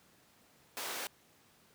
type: high-pass noise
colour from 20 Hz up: pink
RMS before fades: -40 dBFS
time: 0.77-1.07 s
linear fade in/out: 0 ms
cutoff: 540 Hz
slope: 12 dB/octave
effects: pink hiss -65 dBFS RMS until 1.74 s + high-pass 100 Hz 12 dB/octave